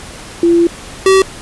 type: tone pair in turn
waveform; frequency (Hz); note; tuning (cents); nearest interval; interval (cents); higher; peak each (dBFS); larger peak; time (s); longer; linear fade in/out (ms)
sine / square; 340.5 / 383; F4 / G4; -44 / -40; major second; 204; second; -6; neither; 0.43-0.67 / 1.06-1.22; first; 2
effects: pink hiss -31 dBFS RMS until 1.41 s + resampled to 24000 Hz